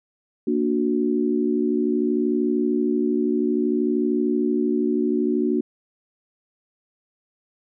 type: chord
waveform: sine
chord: Bb augmented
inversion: none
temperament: equal with one note detuned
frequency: 233.1 / 293.7 / 366.6 Hz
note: Bb3 / D4 / F#4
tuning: 0 / 0 / -16 cents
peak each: -23 dBFS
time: 0.47-5.61 s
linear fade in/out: 5 ms
effects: none